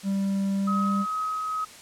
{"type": "tone with pitch glide", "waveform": "triangle", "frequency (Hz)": [196, 198.62], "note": ["G3", "G3"], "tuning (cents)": [0, 23], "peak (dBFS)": -21, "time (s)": [0.03, 1.06], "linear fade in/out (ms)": 50, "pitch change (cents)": 23, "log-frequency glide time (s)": [0.53, 0.91]}
{"type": "tone with tremolo", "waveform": "sine", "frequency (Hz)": 1269, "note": "D#6", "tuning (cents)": 34, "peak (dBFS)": -25, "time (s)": [0.67, 1.65], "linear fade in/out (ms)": 10, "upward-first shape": "triangle", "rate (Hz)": 2.3, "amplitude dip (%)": 25}
{"effects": ["white hiss -46 dBFS RMS until 1.81 s", "low-pass 9000 Hz 12 dB/octave"]}